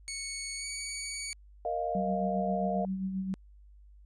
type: tone with pitch glide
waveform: 5% pulse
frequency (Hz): 2217 to 2256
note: C#7 to C#7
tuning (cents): 0 to +30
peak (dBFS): -24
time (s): 0.08-1.33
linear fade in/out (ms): 0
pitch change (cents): +30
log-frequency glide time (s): 0.56-0.67
type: chord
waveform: sine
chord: Bb suspended fourth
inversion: none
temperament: just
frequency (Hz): 466.2 / 621.6 / 699.2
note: Bb4 / Eb5 / F5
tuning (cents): 0 / -2 / +2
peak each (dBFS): -37 / -34 / -32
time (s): 1.65-2.85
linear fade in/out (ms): 2
type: tone with tremolo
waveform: sine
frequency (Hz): 190.1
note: F#3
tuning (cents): +47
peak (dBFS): -29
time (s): 1.95-3.34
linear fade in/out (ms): 0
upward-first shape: sine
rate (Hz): 7.5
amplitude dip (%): 45
effects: added 50 Hz sine -52 dBFS peak until 4.05 s + resampled to 22050 Hz